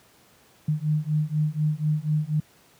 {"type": "beating tone pair", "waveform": "sine", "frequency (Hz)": [150.5, 154.6], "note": ["D3", "D#3"], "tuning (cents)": [43, -11], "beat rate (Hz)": 4.1, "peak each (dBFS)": -24, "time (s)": [0.68, 2.4], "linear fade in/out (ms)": 5, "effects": ["pink hiss -57 dBFS RMS until 2.79 s", "high-pass 100 Hz 12 dB/octave"]}